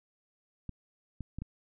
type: clicks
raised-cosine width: 5 ms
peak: -26 dBFS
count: 4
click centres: 0.693 / 1.207 / 1.386 / 1.42 s
effects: none